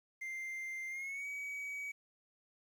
triangle tone with pitch glide, 2093 to 2269 Hz, C7 to C#7, 0 to +40 cents, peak -38 dBFS, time 0.21-1.92 s, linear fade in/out 10 ms, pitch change +140 cents, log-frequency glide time 0.89-1.27 s, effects 11-bit

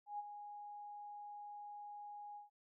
sine tone with ADSR envelope, 826 Hz, G#5, 10 cents flat, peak -39 dBFS, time 0.06-2.5 s, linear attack 130 ms, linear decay 28 ms, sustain -9 dB, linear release 140 ms, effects none

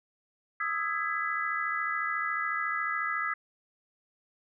sine chord, E major seventh, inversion third, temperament equal with one note detuned, 1244.5 / 1318.5 / 1661.2 / 1999.6 Hz, D#6 / E6 / G#6 / B6, 0 / 0 / 0 / +21 cents, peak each -34 dBFS, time 0.6-3.34 s, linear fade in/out 5 ms, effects none

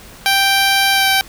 10% pulse tone with pitch glide, 784 to 775.9 Hz, G5 to G5, 0 to -18 cents, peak -3 dBFS, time 0.26-1.21 s, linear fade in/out 0 ms, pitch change -18 cents, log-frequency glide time 0.93-1.08 s, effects pink hiss -39 dBFS RMS until 1.28 s

